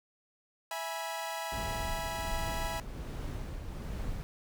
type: chord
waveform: sawtooth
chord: E major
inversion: none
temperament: equal with one note detuned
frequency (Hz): 659.3 / 830.6 / 978.1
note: E5 / G#5 / B5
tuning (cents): 0 / 0 / -17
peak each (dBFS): -36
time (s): 0.71-2.8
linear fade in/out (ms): 2
type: noise with tremolo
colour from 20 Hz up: brown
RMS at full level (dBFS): -36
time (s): 1.52-4.23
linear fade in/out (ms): 0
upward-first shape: triangle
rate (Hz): 1.3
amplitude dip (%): 45
effects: none